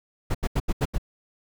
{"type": "noise bursts", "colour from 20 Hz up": "brown", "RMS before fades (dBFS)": -22, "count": 6, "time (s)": [0.3, 0.982], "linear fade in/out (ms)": 10, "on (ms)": 47, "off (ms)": 80, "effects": []}